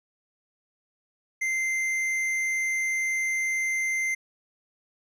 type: tone with tanh clipping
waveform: sine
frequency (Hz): 2083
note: C7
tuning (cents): -8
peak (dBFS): -26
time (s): 1.41-4.15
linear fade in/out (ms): 10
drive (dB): 10
effects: none